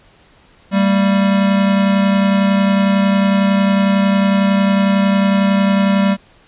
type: tone pair together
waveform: square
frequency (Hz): 196 / 227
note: G3 / A#3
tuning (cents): 0 / -46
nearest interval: minor third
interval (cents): 254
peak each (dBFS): -12 / -20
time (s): 0.71-6.17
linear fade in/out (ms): 50
effects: pink hiss -49 dBFS RMS until 6.47 s + resampled to 8000 Hz